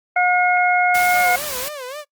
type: harmonic tone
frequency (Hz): 720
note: F#5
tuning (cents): -47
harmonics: 1 / 2 / 3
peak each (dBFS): -16 / -20 / -19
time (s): 0.16-1.36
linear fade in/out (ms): 5
type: noise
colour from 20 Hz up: white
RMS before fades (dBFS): -27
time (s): 0.94-1.69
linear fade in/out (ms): 10
type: tone with vibrato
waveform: sawtooth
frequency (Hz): 548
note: C#5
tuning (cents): -20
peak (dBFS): -25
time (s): 1.11-2.05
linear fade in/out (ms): 50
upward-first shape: sine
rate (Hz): 3.7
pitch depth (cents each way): 170
effects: noise-tail reverb RT60 0.1 s tail -23 dB re dry + Opus 32 kbps